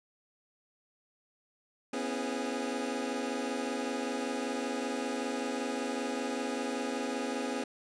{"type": "chord", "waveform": "25% pulse", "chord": "C# minor seventh", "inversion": "third", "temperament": "equal with one note detuned", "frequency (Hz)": [246.9, 272.1, 329.6, 415.3], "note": ["B3", "C#4", "E4", "G#4"], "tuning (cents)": [0, -32, 0, 0], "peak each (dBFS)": [-33, -33, -39, -35], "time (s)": [1.93, 7.64], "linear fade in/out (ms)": 5, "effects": ["resampled to 22050 Hz"]}